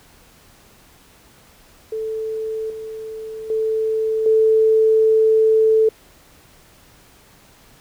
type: tone with level steps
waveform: sine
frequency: 440 Hz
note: A4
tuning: in tune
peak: -22 / -28 / -17 / -11 dBFS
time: 1.92-5.89 s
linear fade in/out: 5 ms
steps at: 2.7 / 3.5 / 4.26 s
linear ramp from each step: 2 ms
effects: pink hiss -50 dBFS RMS until 7.8 s